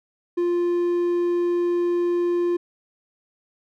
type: tone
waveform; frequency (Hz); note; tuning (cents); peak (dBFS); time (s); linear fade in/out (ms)
triangle; 349.2; F4; 0; -17; 0.37-2.57; 10
effects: none